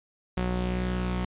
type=tone pair together; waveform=sawtooth; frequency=61.17 / 183.3 Hz; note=B1 / F#3; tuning=-16 / -16 cents; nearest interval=octave + perfect fifth; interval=1900 cents; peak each=-25 / -27 dBFS; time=0.37-1.25 s; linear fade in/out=5 ms; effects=resampled to 8000 Hz